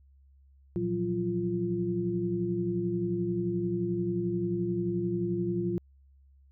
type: tone cluster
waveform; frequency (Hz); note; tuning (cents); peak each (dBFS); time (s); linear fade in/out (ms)
sine; 116.4 / 171.4 / 182.8 / 346.9; A#2 / F3 / F#3 / F4; -2 / -32 / -21 / -12; -36 / -37 / -32 / -30; 0.76-5.78; 0
effects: added 68 Hz sine -56 dBFS peak until 6.51 s